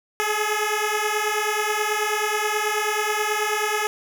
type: beating tone pair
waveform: 10% pulse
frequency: 419.2 / 428.5 Hz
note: G#4 / A4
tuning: +16 / -46 cents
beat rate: 9.3 Hz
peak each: -16 dBFS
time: 0.2-3.87 s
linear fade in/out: 0 ms
effects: none